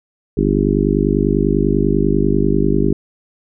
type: harmonic tone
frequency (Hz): 50.1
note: G1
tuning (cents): +38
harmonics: 1 / 3 / 4 / 5 / 6 / 7 / 8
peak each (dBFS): -20 / -20 / -20 / -20 / -20 / -20 / -20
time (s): 0.37-2.93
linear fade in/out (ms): 5
effects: none